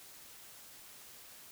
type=silence; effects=white hiss -54 dBFS RMS until 1.51 s